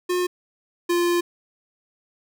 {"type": "tone pair in turn", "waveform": "square", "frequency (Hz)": [359, 347.8], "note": ["F4", "F4"], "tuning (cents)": [48, -7], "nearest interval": "minor second", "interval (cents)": 55, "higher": "first", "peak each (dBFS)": [-21, -19], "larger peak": "second", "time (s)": [[0.09, 0.27], [0.89, 1.21]], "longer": "second", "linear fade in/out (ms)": 10, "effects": []}